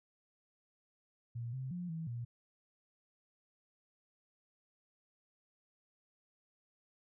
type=tone with pitch steps; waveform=sine; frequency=117.9 / 130.9 / 177.1 / 162.5 / 119 Hz; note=A#2 / C3 / F3 / E3 / A#2; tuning=+20 / +1 / +24 / -24 / +36 cents; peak=-38 dBFS; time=1.35-2.25 s; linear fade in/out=10 ms; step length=180 ms; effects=none